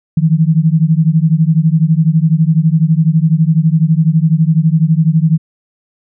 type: beating tone pair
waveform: sine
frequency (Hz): 155.3 / 167.3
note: D#3 / E3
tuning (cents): -3 / +26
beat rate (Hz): 12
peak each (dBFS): -10 / -11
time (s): 0.17-5.38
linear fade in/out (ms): 5
effects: none